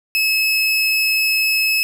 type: tone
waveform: 30% pulse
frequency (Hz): 2587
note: E7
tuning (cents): -33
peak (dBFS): -12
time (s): 0.15-1.83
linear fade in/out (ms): 0
effects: none